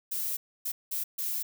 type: noise bursts at uneven times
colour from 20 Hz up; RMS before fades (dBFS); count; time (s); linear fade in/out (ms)
violet; -32; 4; 0.11-0.37 / 0.65-0.72 / 0.91-1.04 / 1.18-1.43; 10
effects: none